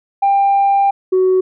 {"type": "tone pair in turn", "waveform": "sine", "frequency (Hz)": [794, 372.8], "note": ["G5", "F#4"], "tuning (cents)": [22, 13], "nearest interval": "octave + minor second", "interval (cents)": 1309, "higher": "first", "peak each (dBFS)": -8, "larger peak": "neither", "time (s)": [[0.22, 0.91], [1.12, 1.41]], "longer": "first", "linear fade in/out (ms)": 10, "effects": ["tanh soft clip ceiling -7 dBFS"]}